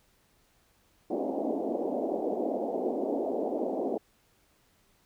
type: band-pass noise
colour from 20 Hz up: pink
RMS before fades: -31 dBFS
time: 1.1-3.98 s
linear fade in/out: 5 ms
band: 240 to 730 Hz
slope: 48 dB/octave
effects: pink hiss -67 dBFS RMS until 5.05 s